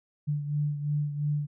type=beating tone pair; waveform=sine; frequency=146.83 / 149.73 Hz; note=D3 / D3; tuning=0 / +34 cents; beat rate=2.9 Hz; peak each=-27 / -34 dBFS; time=0.27-1.47 s; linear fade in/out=20 ms; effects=none